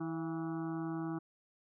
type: harmonic tone with a mistuned harmonic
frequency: 162.7 Hz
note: E3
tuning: 22 cents flat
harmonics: 1 / 2 / 4 / 5 / 6 / 7 / 8 / 9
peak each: -41 / -37 / -52 / -49 / -56 / -51 / -53 / -55 dBFS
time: 0-1.19 s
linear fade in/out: 10 ms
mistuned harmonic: 4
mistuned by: +61 cents
effects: none